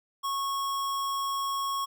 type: tone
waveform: square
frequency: 1100 Hz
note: C#6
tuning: 14 cents flat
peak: -29 dBFS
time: 0.23-1.86 s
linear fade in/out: 20 ms
effects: none